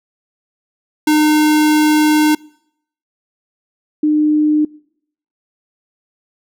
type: tone pair in turn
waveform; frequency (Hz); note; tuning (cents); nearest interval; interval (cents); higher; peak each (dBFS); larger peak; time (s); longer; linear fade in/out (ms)
square / sine; 304.6 / 302.9; D#4 / D#4; -37 / -46; unison; 9; first; -10; neither; 1.07-2.35 / 4.03-4.65; first; 5
effects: noise-tail reverb RT60 0.7 s tail -24 dB re dry